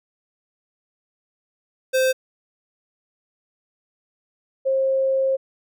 square / sine tone pair in turn, 520 / 533.7 Hz, C5 / C5, -11 / +34 cents, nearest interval unison, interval 45 cents, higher second, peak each -17 dBFS, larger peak neither, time 1.93-2.13 / 4.65-5.37 s, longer second, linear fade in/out 20 ms, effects none

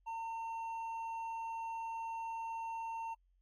sine tone with hard clipping, 909 Hz, A#5, 44 cents flat, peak -40 dBFS, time 0.06-3.15 s, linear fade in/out 20 ms, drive 4 dB, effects added 45 Hz sine -69 dBFS peak until 3.41 s + AAC 48 kbps

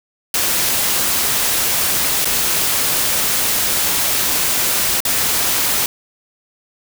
white noise with dropouts, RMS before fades -17 dBFS, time 0.34-5.86 s, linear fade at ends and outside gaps 2 ms, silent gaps 2.247-2.254 / 5.004-5.051 s, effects none

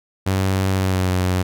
sawtooth tone with pitch glide, 95.5 to 91.72 Hz, G2 to F#2, -45 to -15 cents, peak -13 dBFS, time 0.26-1.43 s, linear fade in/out 10 ms, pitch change -70 cents, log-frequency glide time 0.75-1.12 s, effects none

